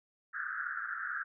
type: band-pass noise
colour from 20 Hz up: white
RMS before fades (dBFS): -38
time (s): 0.33-1.24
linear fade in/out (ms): 20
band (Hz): 1300 to 1700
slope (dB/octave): 96
effects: none